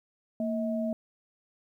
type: tone pair together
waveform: sine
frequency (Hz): 229.6 / 639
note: A#3 / D#5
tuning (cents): -26 / +46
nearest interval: octave + tritone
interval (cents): 1772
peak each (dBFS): -29 / -32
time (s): 0.4-0.93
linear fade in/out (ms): 2
effects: 11-bit